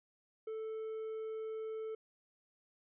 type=tone; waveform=triangle; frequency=440 Hz; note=A4; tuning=in tune; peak=-37 dBFS; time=0.47-1.95 s; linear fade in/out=5 ms; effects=resampled to 8000 Hz